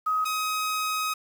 sine / sawtooth tone pair in turn, 1263 / 1263 Hz, D#6 / D#6, +26 / +26 cents, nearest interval unison, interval 0 cents, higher neither, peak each -22 dBFS, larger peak neither, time 0.06-0.25 / 0.25-1.14 s, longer second, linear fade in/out 10 ms, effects 8-bit

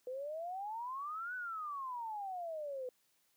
sine exponential two-way sweep, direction up then down, 493.9 to 1514 to 493.9 Hz, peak -39 dBFS, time 0.07-2.89 s, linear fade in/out 2 ms, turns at 1.35 s, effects white hiss -75 dBFS RMS until 3.36 s + high-pass 100 Hz 12 dB/octave

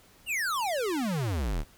square exponential sweep, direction down, 2960 to 32.53 Hz, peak -28 dBFS, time 0.26-1.65 s, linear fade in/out 50 ms, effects pink hiss -58 dBFS RMS until 1.77 s

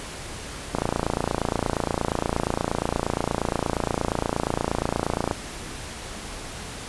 click train, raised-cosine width 1 ms, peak -8 dBFS, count 131, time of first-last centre 0.75-5.311 s, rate 28.5 Hz, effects pink hiss -36 dBFS RMS until 6.88 s + resampled to 24000 Hz

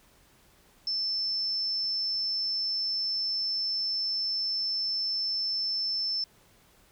sine tone, 5300 Hz, E8, 9 cents sharp, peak -27 dBFS, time 0.87-6.24 s, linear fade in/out 2 ms, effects pink hiss -61 dBFS RMS until 6.91 s

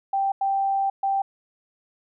sine tone bursts at uneven times, 784 Hz, G5, in tune, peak -20 dBFS, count 3, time 0.13-0.32 / 0.41-0.9 / 1.03-1.22 s, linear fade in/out 5 ms, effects none

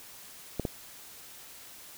clicks, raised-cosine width 2 ms, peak -16 dBFS, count 2, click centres 0.597 / 0.652 s, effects white hiss -49 dBFS RMS until 1.97 s

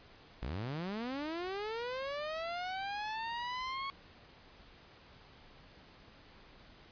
sawtooth linear sweep, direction up, 50.7 to 1108.7 Hz, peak -33 dBFS, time 0.42-3.9 s, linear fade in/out 0 ms, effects pink hiss -58 dBFS RMS until 6.91 s + resampled to 11025 Hz

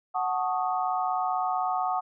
sine chord, D# half-diminished seventh, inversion first, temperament equal, 740 / 880 / 1108.7 / 1244.5 Hz, F#5 / A5 / C#6 / D#6, 0 / 0 / 0 / 0 cents, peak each -27 / -33 / -33 / -32 dBFS, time 0.14-2.01 s, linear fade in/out 20 ms, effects none

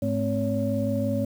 sine tone cluster, 106 / 217.6 / 263.4 / 563 Hz, G#2 / A3 / C4 / C#5, +36 / -19 / +12 / +27 cents, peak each -28 dBFS, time 0.02-1.25 s, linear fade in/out 5 ms, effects tanh soft clip ceiling -12 dBFS + 8-bit

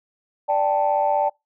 sine chord, D suspended fourth, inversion none, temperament equal, 587.3 / 784 / 880 Hz, D5 / G5 / A5, 0 / 0 / 0 cents, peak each -21 dBFS, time 0.48-1.3 s, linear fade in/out 20 ms, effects noise-tail reverb RT60 0.2 s tail -25 dB re dry + tanh soft clip ceiling -9 dBFS

